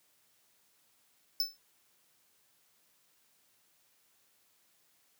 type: tone with exponential decay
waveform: square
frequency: 5274 Hz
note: E8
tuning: in tune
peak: -25 dBFS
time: 1.4-1.57 s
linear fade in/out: 1 ms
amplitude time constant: 35 ms
effects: white hiss -70 dBFS RMS until 5.19 s + high-pass 80 Hz 12 dB/octave